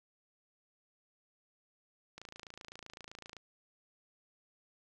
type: click train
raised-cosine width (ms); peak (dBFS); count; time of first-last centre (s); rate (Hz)
0.2; -30; 34; 2.18-3.367; 27.8
effects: none